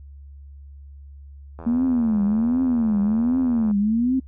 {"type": "click train", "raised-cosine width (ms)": 1, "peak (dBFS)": -24, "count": 176, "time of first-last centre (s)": [1.59, 3.711], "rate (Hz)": 82.5}
{"type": "tone with vibrato", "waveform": "sine", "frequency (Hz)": 229.5, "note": "A#3", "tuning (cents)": -27, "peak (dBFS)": -17, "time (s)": [1.66, 4.2], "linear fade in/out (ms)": 10, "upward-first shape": "triangle", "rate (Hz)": 1.3, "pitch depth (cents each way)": 250}
{"effects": ["noise-tail reverb RT60 0.1 s tail -26 dB re dry", "added 70 Hz sine -39 dBFS peak until 4.27 s"]}